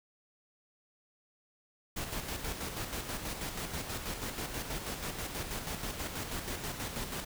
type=noise with tremolo; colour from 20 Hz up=pink; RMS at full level=-37 dBFS; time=1.96-7.25 s; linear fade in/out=10 ms; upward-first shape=square; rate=6.2 Hz; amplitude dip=45%; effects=none